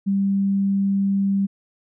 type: tone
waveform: sine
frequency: 196.9 Hz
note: G3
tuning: 8 cents sharp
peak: -17 dBFS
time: 0.06-1.47 s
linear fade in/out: 20 ms
effects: none